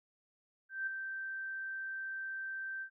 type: tone with ADSR envelope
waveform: sine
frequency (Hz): 1561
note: G6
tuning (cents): -8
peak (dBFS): -32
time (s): 0.69-2.9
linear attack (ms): 180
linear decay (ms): 7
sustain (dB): -6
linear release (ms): 83
effects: none